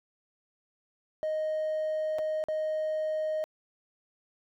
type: tone with dropouts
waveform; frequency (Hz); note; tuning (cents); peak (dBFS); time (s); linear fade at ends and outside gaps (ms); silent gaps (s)
triangle; 622.3; D#5; 0; -25; 1.23-3.44; 0; 2.185-2.19 / 2.439-2.485
effects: tanh soft clip ceiling -23 dBFS